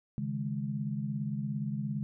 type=chord; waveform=sine; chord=C# suspended second; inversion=none; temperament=just; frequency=138.59 / 155.92 / 207.9 Hz; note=C#3 / D#3 / G#3; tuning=0 / +4 / +2 cents; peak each=-35 / -38 / -35 dBFS; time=0.18-2.03 s; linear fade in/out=0 ms; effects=none